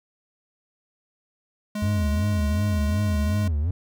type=tone; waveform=square; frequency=209.6 Hz; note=G#3; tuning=16 cents sharp; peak=-27 dBFS; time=1.75-3.48 s; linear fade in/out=5 ms
type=tone with vibrato; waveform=triangle; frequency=86.2 Hz; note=F2; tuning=22 cents flat; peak=-19 dBFS; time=1.82-3.71 s; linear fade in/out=5 ms; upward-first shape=sine; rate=2.7 Hz; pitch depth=290 cents each way
effects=none